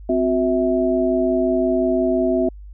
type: tone cluster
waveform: sine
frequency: 259.1 / 364.8 / 651 Hz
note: C4 / F#4 / E5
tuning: -17 / -24 / -22 cents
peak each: -20 dBFS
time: 0.09-2.49 s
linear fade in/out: 5 ms
effects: added 50 Hz sine -35 dBFS peak until 2.73 s